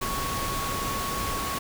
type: tone in noise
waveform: sine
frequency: 1108.7 Hz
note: C#6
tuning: in tune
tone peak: -31 dBFS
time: 0.01-1.59 s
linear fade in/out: 10 ms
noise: pink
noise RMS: -31 dBFS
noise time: 0.01-1.59 s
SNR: -3 dB
effects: none